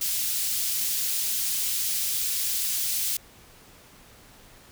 white high-pass noise, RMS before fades -27 dBFS, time 0.01-3.17 s, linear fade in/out 5 ms, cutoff 3400 Hz, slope 12 dB/octave, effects pink hiss -52 dBFS RMS until 4.71 s

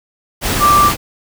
sine tone in noise, 1175 Hz, D6, 1 cent sharp, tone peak -7 dBFS, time 0.59-0.92 s, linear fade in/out 50 ms, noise pink, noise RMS -17 dBFS, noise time 0.41-0.97 s, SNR +7 dB, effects none

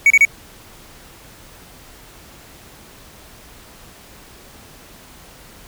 triangle tone bursts, 2249 Hz, C#7, 24 cents sharp, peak -5 dBFS, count 3, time 0.06-0.251 s, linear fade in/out 2 ms, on 43 ms, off 31 ms, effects pink hiss -43 dBFS RMS until 5.67 s

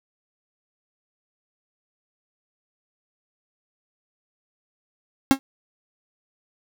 45% pulse tone with exponential decay, 270.3 Hz, C#4, 44 cents flat, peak -7 dBFS, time 5.31-5.39 s, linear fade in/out 0 ms, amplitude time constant 16 ms, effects none

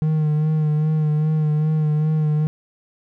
triangle tone with vibrato, 153.7 Hz, D#3, 21 cents flat, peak -14 dBFS, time 0.02-2.47 s, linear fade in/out 0 ms, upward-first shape sine, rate 2.5 Hz, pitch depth 32 cents each way, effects none

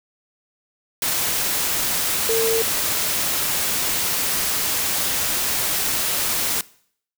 sine tone in noise, 451.9 Hz, A4, 46 cents sharp, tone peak -18 dBFS, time 2.29-2.62 s, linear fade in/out 2 ms, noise white, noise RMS -22 dBFS, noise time 1.02-6.61 s, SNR +1 dB, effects noise-tail reverb RT60 0.6 s tail -21 dB re dry

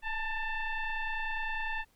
sine tone with frequency modulation, 898 Hz, A5, 35 cents sharp, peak -31 dBFS, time 0.02-1.85 s, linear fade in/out 50 ms, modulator 883 Hz, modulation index 1.9, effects pink hiss -69 dBFS RMS until 1.95 s

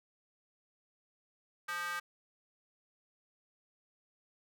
square tone with high-pass filter, 174.61 Hz, F3, in tune, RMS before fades -38 dBFS, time 1.68-2 s, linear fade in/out 10 ms, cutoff 1400 Hz, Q 5.2, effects none

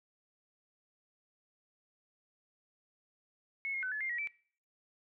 sine tone with pitch steps, 2193 / 2145 / 1512 / 1717 / 2109 / 1913 / 2322 Hz, C#7 / C7 / F#6 / A6 / C7 / A#6 / D7, -19 / +42 / +37 / -43 / +13 / +44 / -20 cents, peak -34 dBFS, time 3.65-4.273 s, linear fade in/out 0 ms, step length 89 ms, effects noise-tail reverb RT60 0.5 s tail -22 dB re dry

